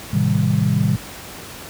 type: chord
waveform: sine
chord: A half-diminished seventh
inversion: none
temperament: just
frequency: 110 / 132 / 158.4 / 198 Hz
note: A2 / C3 / Eb3 / G3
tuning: 0 / +16 / +31 / +18 cents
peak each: -20 dBFS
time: 0.13-0.96 s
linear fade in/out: 5 ms
effects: pink hiss -35 dBFS RMS until 1.69 s + high-pass 60 Hz 12 dB/octave